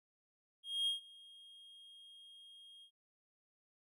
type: tone with ADSR envelope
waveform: triangle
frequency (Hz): 3247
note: G#7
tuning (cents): -40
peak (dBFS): -30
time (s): 0.63-2.91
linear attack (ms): 240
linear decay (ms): 130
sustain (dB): -24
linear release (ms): 80
effects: none